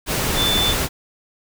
sine tone in noise, 3520 Hz, A7, in tune, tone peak -18 dBFS, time 0.35-0.75 s, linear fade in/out 50 ms, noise pink, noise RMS -21 dBFS, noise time 0.06-0.89 s, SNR 0 dB, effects none

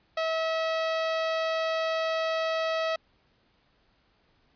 sawtooth tone, 646 Hz, E5, 35 cents flat, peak -22 dBFS, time 0.17-2.96 s, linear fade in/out 5 ms, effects pink hiss -67 dBFS RMS until 4.55 s + resampled to 11025 Hz

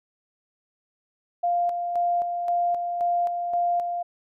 sine tone with tremolo, 698.5 Hz, F5, in tune, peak -20 dBFS, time 1.43-4.03 s, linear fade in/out 10 ms, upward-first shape square, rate 1.9 Hz, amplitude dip 45%, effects none

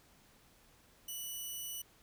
5% pulse tone, 2960 Hz, F#7, in tune, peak -32 dBFS, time 1.08-1.82 s, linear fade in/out 5 ms, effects pink hiss -65 dBFS RMS until 2.02 s

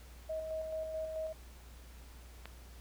sine tone with tremolo, 634 Hz, D#5, 32 cents sharp, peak -35 dBFS, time 0.29-1.33 s, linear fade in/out 10 ms, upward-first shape square, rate 4.6 Hz, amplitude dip 35%
click, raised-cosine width 0.3 ms, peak -29 dBFS, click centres 2.456 s
effects added 60 Hz sine -51 dBFS peak until 2.8 s + pink hiss -59 dBFS RMS until 2.8 s

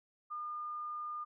sine tone, 1212 Hz, D#6, 46 cents flat, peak -38 dBFS, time 0.3-1.25 s, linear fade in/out 20 ms, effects none

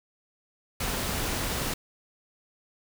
pink noise, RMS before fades -30 dBFS, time 0.8-1.74 s, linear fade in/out 5 ms, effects none

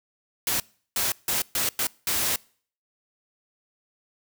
white noise bursts at uneven times, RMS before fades -25 dBFS, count 6, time 0.47-0.6 / 0.96-1.12 / 1.28-1.42 / 1.55-1.69 / 1.79-1.87 / 2.07-2.36 s, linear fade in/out 2 ms, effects noise-tail reverb RT60 0.5 s tail -25 dB re dry

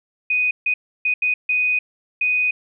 sine tone bursts at uneven times, 2491 Hz, D#7, 1 cent sharp, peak -16 dBFS, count 6, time 0.3-0.51 / 0.66-0.74 / 1.05-1.14 / 1.22-1.34 / 1.49-1.79 / 2.21-2.51 s, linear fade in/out 5 ms, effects none

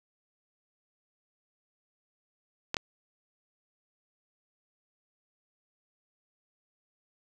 clicks, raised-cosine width 0.2 ms, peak -12 / -12 dBFS, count 2, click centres 2.744 / 2.768 s, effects none

